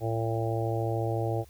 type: harmonic tone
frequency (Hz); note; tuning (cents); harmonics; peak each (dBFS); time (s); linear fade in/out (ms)
113.6; A#2; -44; 1 / 3 / 4 / 5 / 6 / 7; -29 / -34 / -35 / -36 / -37 / -37; 0-1.45; 50
effects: added 69 Hz sine -52 dBFS peak until 1.49 s + white hiss -60 dBFS RMS until 1.49 s